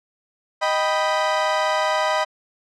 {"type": "chord", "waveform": "30% pulse", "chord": "Eb augmented", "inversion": "none", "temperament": "equal", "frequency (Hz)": [622.3, 784, 987.8], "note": ["Eb5", "G5", "B5"], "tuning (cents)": [0, 0, 0], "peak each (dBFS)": [-19, -23, -20], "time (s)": [0.61, 2.25], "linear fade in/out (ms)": 20, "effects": ["low-pass 5000 Hz 12 dB/octave"]}